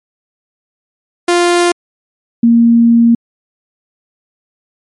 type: tone pair in turn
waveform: sawtooth / sine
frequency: 349.2 / 233.1 Hz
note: F4 / A#3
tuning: 0 / 0 cents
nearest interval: perfect fifth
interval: 700 cents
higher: first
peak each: -4 dBFS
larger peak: neither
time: 1.28-1.72 / 2.43-3.15 s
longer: second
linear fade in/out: 5 ms
effects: MP3 48 kbps